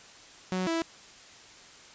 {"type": "tone pair in turn", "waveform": "sawtooth", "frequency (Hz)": [185, 329.6], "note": ["F#3", "E4"], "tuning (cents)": [0, 0], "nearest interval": "minor seventh", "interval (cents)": 1000, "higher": "second", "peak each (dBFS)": [-24, -23], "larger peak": "second", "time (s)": [[0.52, 0.67], [0.67, 0.82]], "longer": "neither", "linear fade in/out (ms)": 0, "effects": ["white hiss -51 dBFS RMS until 1.94 s", "resampled to 16000 Hz"]}